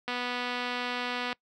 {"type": "click train", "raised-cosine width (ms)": 0.3, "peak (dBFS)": -17, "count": 308, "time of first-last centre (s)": [0.08, 1.328], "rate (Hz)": 246, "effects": ["noise-tail reverb RT60 0.1 s tail -23 dB re dry", "high-pass 100 Hz 12 dB/octave"]}